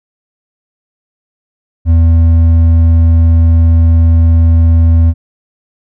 triangle tone with hard clipping, 82.6 Hz, E2, 4 cents sharp, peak -5 dBFS, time 1.85-5.14 s, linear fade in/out 50 ms, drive 8 dB, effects none

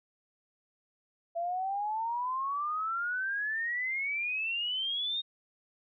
sine exponential sweep, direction up, 669 to 3727 Hz, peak -30 dBFS, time 1.35-5.22 s, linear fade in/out 20 ms, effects none

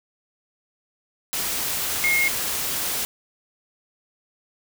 sine tone in noise, 2148 Hz, C7, 45 cents sharp, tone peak -18 dBFS, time 2.04-2.28 s, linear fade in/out 0 ms, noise white, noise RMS -26 dBFS, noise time 1.33-3.05 s, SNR +5 dB, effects none

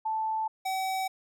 sine / square tone pair in turn, 878 / 760.9 Hz, A5 / F#5, -4 / +48 cents, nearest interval major second, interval 248 cents, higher first, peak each -27 / -29 dBFS, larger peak first, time 0.05-0.48 / 0.65-1.08 s, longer neither, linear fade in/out 10 ms, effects none

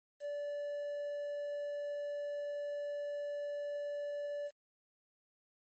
triangle tone with quantisation, 580 Hz, D5, 22 cents flat, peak -35 dBFS, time 0.2-4.51 s, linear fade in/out 50 ms, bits 10, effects MP3 32 kbps

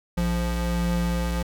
square tone pair together, 58.47 / 174.1 Hz, A#1 / F3, +6 / -5 cents, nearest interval octave + perfect fifth, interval 1889 cents, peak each -26 dBFS, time 0.17-1.43 s, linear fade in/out 10 ms, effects none

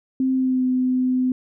sine tone with pitch glide, 261.6 to 254.9 Hz, C4 to C4, 0 to -45 cents, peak -17 dBFS, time 0.2-1.32 s, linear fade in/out 2 ms, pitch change -45 cents, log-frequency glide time 0.32-0.65 s, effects none

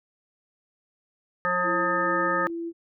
harmonic tone, 179 Hz, F3, 43 cents sharp, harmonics 1 / 3 / 5 / 7 / 9 / 10, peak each -36 / -29 / -33 / -25 / -33 / -29 dBFS, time 1.45-2.47 s, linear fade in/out 0 ms
sine tone with tremolo, 335.8 Hz, E4, 32 cents sharp, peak -29 dBFS, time 1.63-2.73 s, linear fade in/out 50 ms, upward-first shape square, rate 2.3 Hz, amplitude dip 25%
effects none

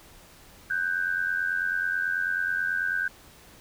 sine tone pair together, 1500 / 1589.2 Hz, F#6 / G6, +23 / +23 cents, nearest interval minor second, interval 100 cents, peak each -28 / -27 dBFS, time 0.7-3.08 s, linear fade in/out 5 ms, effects pink hiss -52 dBFS RMS until 3.6 s

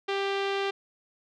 sawtooth tone with low-pass filter, 394.4 Hz, G4, 11 cents sharp, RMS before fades -29 dBFS, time 0.08-0.71 s, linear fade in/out 10 ms, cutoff 3400 Hz, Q 1.8, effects none

